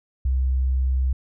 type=tone; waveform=sine; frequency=64.9 Hz; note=C2; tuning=13 cents flat; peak=-18 dBFS; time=0.25-1.13 s; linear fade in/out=5 ms; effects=none